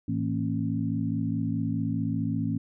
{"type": "harmonic tone with a mistuned harmonic", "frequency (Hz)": 54.7, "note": "A1", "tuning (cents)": -9, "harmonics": [2, 3, 4, 5], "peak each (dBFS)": [-31, -31, -31, -31], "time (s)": [0.08, 2.58], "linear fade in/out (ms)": 5, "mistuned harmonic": 4, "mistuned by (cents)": 75, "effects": []}